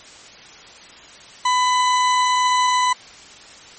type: tone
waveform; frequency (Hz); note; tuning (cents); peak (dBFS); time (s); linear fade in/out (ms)
40% pulse; 1000; B5; +21; -14; 1.45-2.93; 5
effects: white hiss -42 dBFS RMS until 3.78 s + MP3 32 kbps